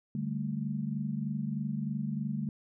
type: chord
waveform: sine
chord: D suspended fourth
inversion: none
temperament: equal with one note detuned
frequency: 146.83 / 196.79 / 220 Hz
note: D3 / G3 / A3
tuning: 0 / +7 / 0 cents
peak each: -35 / -36 / -35 dBFS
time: 0.15-2.49 s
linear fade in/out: 2 ms
effects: none